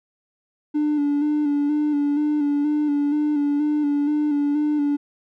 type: tone with vibrato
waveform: triangle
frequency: 293.7 Hz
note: D4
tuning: in tune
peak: -15 dBFS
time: 0.74-4.97 s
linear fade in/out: 20 ms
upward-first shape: square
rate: 2.1 Hz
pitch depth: 31 cents each way
effects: tanh soft clip ceiling -13 dBFS